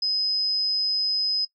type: tone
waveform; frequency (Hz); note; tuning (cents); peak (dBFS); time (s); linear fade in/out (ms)
sine; 5050; D#8; +25; -22; 0.02-1.45; 5
effects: noise-tail reverb RT60 0.1 s tail -17 dB re dry